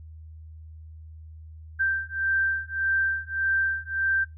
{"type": "beating tone pair", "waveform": "sine", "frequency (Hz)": [1568, 1569.7], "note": ["G6", "G6"], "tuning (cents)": [0, 2], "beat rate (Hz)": 1.7, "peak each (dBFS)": -26, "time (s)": [1.79, 4.25], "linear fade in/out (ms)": 20, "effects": ["noise-tail reverb RT60 0.2 s tail -19 dB re dry", "added 79 Hz sine -41 dBFS peak until 4.37 s"]}